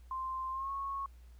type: tone with pitch glide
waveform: sine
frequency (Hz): 1046.5 to 1099.8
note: C6 to C#6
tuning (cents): 0 to -14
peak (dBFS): -35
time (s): 0.11-1.06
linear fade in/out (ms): 2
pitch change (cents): +86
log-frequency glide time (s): 0.51-0.71
effects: added 60 Hz sine -52 dBFS peak until 1.39 s + pink hiss -70 dBFS RMS until 1.39 s